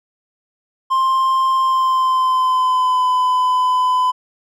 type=tone with pitch glide; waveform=triangle; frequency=1053 to 1008.4 Hz; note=C6 to B5; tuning=+11 to +36 cents; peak=-11 dBFS; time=0.9-4.12 s; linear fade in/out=20 ms; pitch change=-75 cents; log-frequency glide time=1.57-3.06 s; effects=none